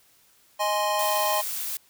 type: chord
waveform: square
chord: Ab major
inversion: second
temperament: equal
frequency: 622.3 / 830.6 / 1046.5 Hz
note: Eb5 / Ab5 / C6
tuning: 0 / 0 / 0 cents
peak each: -28 dBFS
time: 0.59-1.42 s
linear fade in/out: 20 ms
type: noise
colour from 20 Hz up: blue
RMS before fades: -31 dBFS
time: 0.99-1.77 s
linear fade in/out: 2 ms
effects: white hiss -60 dBFS RMS until 1.89 s